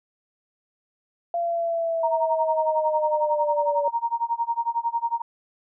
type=linear sweep; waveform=sine; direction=down; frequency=688 to 573 Hz; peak=-22 dBFS; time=1.34-3.88 s; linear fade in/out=2 ms
type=tone with tremolo; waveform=sine; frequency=932.3 Hz; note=A#5; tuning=in tune; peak=-19 dBFS; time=2.03-5.22 s; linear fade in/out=5 ms; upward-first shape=sine; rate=11 Hz; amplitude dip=95%
effects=none